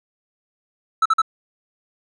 triangle tone bursts, 1315 Hz, E6, 5 cents flat, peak -11 dBFS, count 3, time 1.02-1.218 s, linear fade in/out 5 ms, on 36 ms, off 45 ms, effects resampled to 22050 Hz

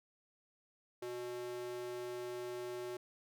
square tone with high-pass filter, 122.2 Hz, B2, 18 cents flat, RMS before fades -43 dBFS, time 1.02-2.97 s, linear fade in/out 5 ms, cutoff 400 Hz, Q 3, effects none

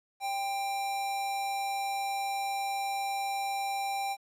square tone with amplitude modulation, 790 Hz, G5, 13 cents sharp, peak -30 dBFS, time 0.2-4.17 s, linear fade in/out 50 ms, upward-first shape sine, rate 232 Hz, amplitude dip 25%, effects resampled to 32000 Hz + 11-bit

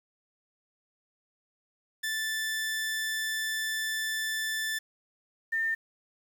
sawtooth / sine tone pair in turn, 1760 / 1805.3 Hz, A6 / A6, 0 / +44 cents, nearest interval unison, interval 44 cents, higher second, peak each -26 dBFS, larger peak neither, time 2.03-4.79 / 5.52-5.75 s, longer first, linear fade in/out 10 ms, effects 9-bit

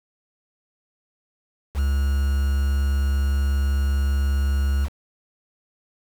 triangle tone with quantisation, 69.3 Hz, C#2, in tune, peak -16 dBFS, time 1.74-4.89 s, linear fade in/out 50 ms, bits 6, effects none

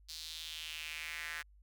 square tone with high-pass filter sweep, 79.5 Hz, D#2, 38 cents sharp, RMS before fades -44 dBFS, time 0.08-1.43 s, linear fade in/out 20 ms, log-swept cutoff 4500 to 1700 Hz, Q 3.4, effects added 50 Hz sine -59 dBFS peak until 1.62 s

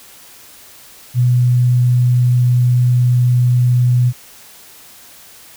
sine tone, 123.47 Hz, B2, in tune, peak -9 dBFS, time 1.14-4.13 s, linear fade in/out 50 ms, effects white hiss -41 dBFS RMS until 5.56 s

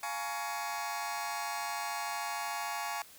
sawtooth chord, Bb minor seventh, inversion second, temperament just, 699.2 / 839.1 / 932.3 / 1118.8 Hz, F5 / Ab5 / Bb5 / Db6, +2 / +18 / 0 / +16 cents, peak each -38 / -34 / -40 / -36 dBFS, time 0.03-3.02 s, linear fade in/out 2 ms, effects white hiss -55 dBFS RMS until 3.18 s

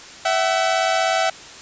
sawtooth tone pair together, 659.3 / 755.8 Hz, E5 / F#5, 0 / +37 cents, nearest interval major second, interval 237 cents, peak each -16 dBFS, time 0.25-1.3 s, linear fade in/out 5 ms, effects white hiss -39 dBFS RMS until 1.61 s + resampled to 16000 Hz

